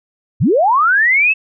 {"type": "linear sweep", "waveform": "sine", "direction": "up", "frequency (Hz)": [76.3, 2666], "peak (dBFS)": -9, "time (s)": [0.4, 1.34], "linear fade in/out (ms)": 20, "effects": []}